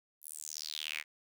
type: tone with high-pass filter sweep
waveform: sawtooth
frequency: 76.7 Hz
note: D#2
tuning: 24 cents flat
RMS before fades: -42 dBFS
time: 0.21-1.04 s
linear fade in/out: 50 ms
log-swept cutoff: 12000 to 2000 Hz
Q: 4.7
effects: none